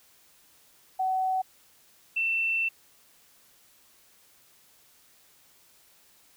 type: tone pair in turn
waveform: sine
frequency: 753 / 2683 Hz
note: F#5 / E7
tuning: +30 / +30 cents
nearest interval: octave + minor seventh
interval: 2200 cents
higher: second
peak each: -24 dBFS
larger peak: neither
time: 0.99-1.42 / 2.16-2.69 s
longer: second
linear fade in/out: 10 ms
effects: white hiss -60 dBFS RMS until 6.36 s